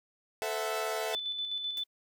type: chord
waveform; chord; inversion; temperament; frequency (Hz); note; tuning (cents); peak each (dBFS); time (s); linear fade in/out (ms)
sawtooth; F# half-diminished seventh; first; equal with one note detuned; 440 / 513.7 / 659.3 / 740; A4 / C5 / E5 / F#5; 0 / -32 / 0 / 0; -32 / -37 / -31 / -36; 0.42-1.15; 0
type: tone with tremolo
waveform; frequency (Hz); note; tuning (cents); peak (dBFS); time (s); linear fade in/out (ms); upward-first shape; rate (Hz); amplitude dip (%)
sine; 3502; A7; -9; -31; 1.13-1.84; 10; square; 7.8; 40
type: noise with exponential decay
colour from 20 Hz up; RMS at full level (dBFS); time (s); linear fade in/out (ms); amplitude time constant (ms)
white; -45; 1.77-1.87; 2; 20
effects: none